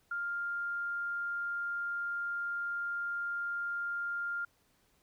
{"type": "tone", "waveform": "sine", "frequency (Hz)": 1400, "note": "F6", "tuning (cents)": 4, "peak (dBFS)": -33, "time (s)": [0.11, 4.45], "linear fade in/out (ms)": 5, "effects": ["pink hiss -71 dBFS RMS until 5.02 s"]}